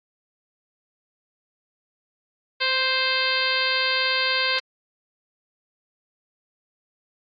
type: harmonic tone with a mistuned harmonic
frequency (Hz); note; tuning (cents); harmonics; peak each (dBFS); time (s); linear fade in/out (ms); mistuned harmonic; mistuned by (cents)
523.3; C5; 0; 1 / 2 / 3 / 4 / 5 / 6 / 7 / 8 / 9; -31 / -30 / -27 / -28 / -28 / -30 / -30 / -28 / -30; 2.6-4.6; 20; 1; -17
effects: AAC 48 kbps